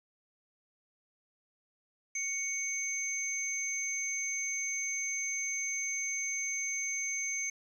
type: tone pair together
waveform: sine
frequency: 2223 / 6280 Hz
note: C#7 / G8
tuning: +4 / +2 cents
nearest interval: octave + tritone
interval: 1798 cents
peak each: -36 / -34 dBFS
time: 2.15-7.5 s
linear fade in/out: 5 ms
effects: 10-bit